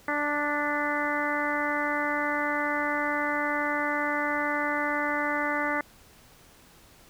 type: harmonic tone with a mistuned harmonic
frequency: 293.7 Hz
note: D4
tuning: in tune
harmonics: 1 / 2 / 3 / 4 / 5 / 6 / 7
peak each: -33 / -33 / -33 / -33 / -33 / -33 / -33 dBFS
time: 0.08-5.81 s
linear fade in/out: 2 ms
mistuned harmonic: 7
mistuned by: -24 cents
effects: pink hiss -55 dBFS RMS until 7.09 s